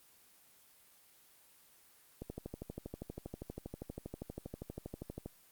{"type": "click train", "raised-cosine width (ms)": 2, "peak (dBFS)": -28, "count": 39, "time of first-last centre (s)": [2.22, 5.26], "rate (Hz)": 12.5, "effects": ["white hiss -64 dBFS RMS until 5.51 s", "Opus 24 kbps"]}